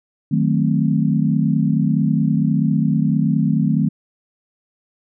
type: chord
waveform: sine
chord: D# diminished seventh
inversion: none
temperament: equal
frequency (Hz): 155.56 / 185 / 220 / 261.6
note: D#3 / F#3 / A3 / C4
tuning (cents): 0 / 0 / 0 / 0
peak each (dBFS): -18 / -21 / -19 / -22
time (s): 0.31-3.89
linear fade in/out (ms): 10
effects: none